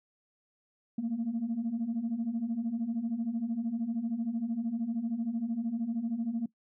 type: beating tone pair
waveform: sine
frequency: 221.7 / 234.7 Hz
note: A3 / A#3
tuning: +13 / +12 cents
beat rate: 13 Hz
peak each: -34 / -30 dBFS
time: 0.98-6.46 s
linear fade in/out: 5 ms
effects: noise-tail reverb RT60 0.1 s tail -20 dB re dry + tanh soft clip ceiling -25 dBFS